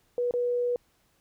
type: tone with dropouts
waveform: sine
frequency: 486.9 Hz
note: B4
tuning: 25 cents flat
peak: -24 dBFS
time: 0.18-0.76 s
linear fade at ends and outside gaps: 1 ms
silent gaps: 0.31-0.338 s
effects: pink hiss -68 dBFS RMS until 1.2 s